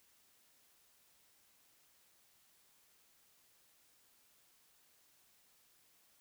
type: silence
effects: white hiss -70 dBFS RMS until 6.2 s